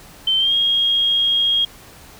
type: tone with pitch glide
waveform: sine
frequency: 3100 to 3262 Hz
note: G7 to G#7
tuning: -20 to -32 cents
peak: -14 dBFS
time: 0.27-1.65 s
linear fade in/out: 5 ms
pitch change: +88 cents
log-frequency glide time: 0.38-0.54 s
effects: pink hiss -43 dBFS RMS until 2.19 s